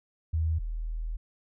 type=tone pair in turn; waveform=sine; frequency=80.4 / 40.2 Hz; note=E2 / E1; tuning=-43 / -43 cents; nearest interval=octave; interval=1200 cents; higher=first; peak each=-24 / -30 dBFS; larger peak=first; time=0.33-0.59 / 0.59-1.17 s; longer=second; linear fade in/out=10 ms; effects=none